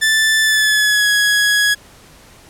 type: tone with pitch glide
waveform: sawtooth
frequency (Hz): 1760 to 1670.8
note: A6 to G#6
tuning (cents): 0 to +10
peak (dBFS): -8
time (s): 0.01-1.75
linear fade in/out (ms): 20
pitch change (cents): -90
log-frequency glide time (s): 0.42-1.08
effects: pink hiss -44 dBFS RMS until 2.49 s + low-pass 12000 Hz 12 dB/octave